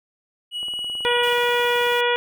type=tone; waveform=triangle; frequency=2921 Hz; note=F#7; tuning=23 cents flat; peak=-24 dBFS; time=0.51-1.36 s; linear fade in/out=50 ms
type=click train; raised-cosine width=1 ms; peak=-29 dBFS; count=25; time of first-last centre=0.63-1.92 s; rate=18.6 Hz
type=harmonic tone; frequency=482.8 Hz; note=B4; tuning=39 cents flat; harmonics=1 / 2 / 3 / 4 / 5 / 6 / 7; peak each=-21 / -24 / -26 / -27 / -28 / -29 / -29 dBFS; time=1.05-2.16 s; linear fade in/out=0 ms
type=noise; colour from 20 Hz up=white; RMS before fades=-40 dBFS; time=1.23-2.01 s; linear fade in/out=5 ms
effects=none